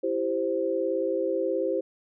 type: chord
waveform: sine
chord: C major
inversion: first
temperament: equal with one note detuned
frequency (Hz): 333.5 / 392 / 523.3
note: E4 / G4 / C5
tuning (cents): +20 / 0 / 0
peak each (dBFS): -30 / -29 / -27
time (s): 0.03-1.81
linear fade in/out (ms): 10
effects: none